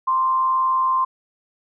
sine tone with frequency modulation, 1046.5 Hz, C6, in tune, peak -16 dBFS, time 0.07-1.05 s, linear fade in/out 10 ms, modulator 122 Hz, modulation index 0.29, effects none

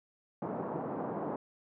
pink band-pass noise, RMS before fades -37 dBFS, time 0.42-1.36 s, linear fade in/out 2 ms, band 170 to 1000 Hz, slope 24 dB/octave, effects none

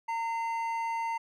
triangle tone pair together, 916.3 / 2057 Hz, A#5 / C7, -30 / -30 cents, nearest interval octave + major second, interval 1400 cents, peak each -28 / -39 dBFS, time 0.08-1.18 s, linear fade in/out 10 ms, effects none

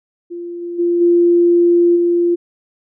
sine tone with level steps, 346.1 Hz, F4, 16 cents flat, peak -24 / -22 / -12 / -8 / -11 dBFS, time 0.3-2.36 s, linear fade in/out 20 ms, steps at 0.61 / 0.78 / 1 / 1.95 s, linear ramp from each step 20 ms, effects none

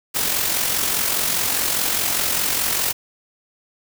white noise with amplitude modulation, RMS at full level -19 dBFS, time 0.14-2.93 s, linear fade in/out 20 ms, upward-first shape sine, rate 44.9 Hz, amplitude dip 45%, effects none

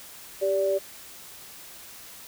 sine tone pair together, 392 / 579.7 Hz, G4 / D5, 0 / -23 cents, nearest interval perfect fifth, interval 677 cents, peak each -26 / -23 dBFS, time 0.41-0.79 s, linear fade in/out 20 ms, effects white hiss -45 dBFS RMS until 2.27 s

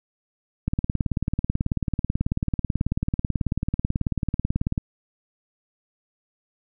click train, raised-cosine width 5 ms, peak -10 dBFS, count 76, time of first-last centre 0.68-4.778 s, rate 18.3 Hz, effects none

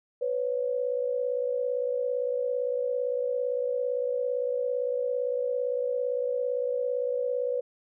sine tone pair together, 496.7 / 554.4 Hz, B4 / C#5, +10 / 0 cents, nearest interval major second, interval 190 cents, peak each -27 / -31 dBFS, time 0.21-7.61 s, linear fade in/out 10 ms, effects none

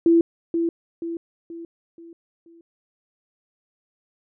sine tone with echo, 334.9 Hz, E4, 27 cents sharp, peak -12 dBFS, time 0.06-0.21 s, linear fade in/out 2 ms, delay 480 ms, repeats 5, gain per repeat -7 dB, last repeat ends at 2.61 s, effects none

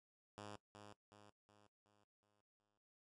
5% pulse tone with echo, 103.83 Hz, G#2, in tune, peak -40 dBFS, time 0.38-0.56 s, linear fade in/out 0 ms, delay 370 ms, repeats 6, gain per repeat -6 dB, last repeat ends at 2.78 s, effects noise-tail reverb RT60 0.1 s tail -17 dB re dry + resampled to 22050 Hz

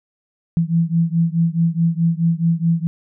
sine beating tone pair, 164.81 / 169.51 Hz, E3 / E3, 0 / +49 cents, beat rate 4.7 Hz, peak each -17 / -18 dBFS, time 0.57-2.87 s, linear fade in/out 0 ms, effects none

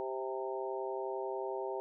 harmonic tone with a mistuned harmonic, 130.81 Hz, C3, in tune, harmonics 3 / 4 / 5 / 6 / 7, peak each -38 / -42 / -43 / -45 / -43 dBFS, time 0-1.8 s, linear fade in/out 0 ms, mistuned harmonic 6, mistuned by +25 cents, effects none

